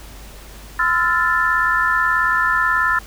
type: chord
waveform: sine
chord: F major seventh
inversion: second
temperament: equal with one note detuned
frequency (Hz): 1023.2 / 1318.5 / 1396.9 / 1760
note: C6 / E6 / F6 / A6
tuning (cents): -39 / 0 / 0 / 0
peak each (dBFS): -22 / -21 / -20 / -18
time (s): 0.79-2.99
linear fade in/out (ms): 5
effects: added 50 Hz sine -37 dBFS peak until 3.06 s + pink hiss -41 dBFS RMS until 3.06 s